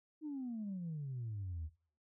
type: exponential sweep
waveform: sine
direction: down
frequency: 316.3 to 74.7 Hz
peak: -38 dBFS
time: 0.21-1.7 s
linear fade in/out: 50 ms
effects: noise-tail reverb RT60 0.5 s tail -21 dB re dry + tanh soft clip ceiling -36 dBFS